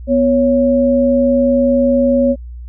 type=tone pair together; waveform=sine; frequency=247 / 554.4 Hz; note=B3 / C#5; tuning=0 / 0 cents; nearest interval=octave + major second; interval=1400 cents; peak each=-12 dBFS; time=0.07-2.36 s; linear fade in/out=50 ms; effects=added 60 Hz sine -27 dBFS peak until 2.68 s